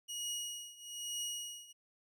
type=tone with tremolo; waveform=20% pulse; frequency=2895 Hz; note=F#7; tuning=38 cents flat; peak=-31 dBFS; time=0.08-1.73 s; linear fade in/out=20 ms; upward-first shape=triangle; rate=1.1 Hz; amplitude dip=90%; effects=none